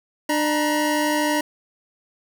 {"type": "tone pair together", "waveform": "25% pulse", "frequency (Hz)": [299.5, 951], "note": ["D4", "A#5"], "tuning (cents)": [34, 34], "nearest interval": "octave + minor sixth", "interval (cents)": 2000, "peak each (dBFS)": [-17, -20], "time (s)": [0.29, 1.41], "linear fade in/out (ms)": 5, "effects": []}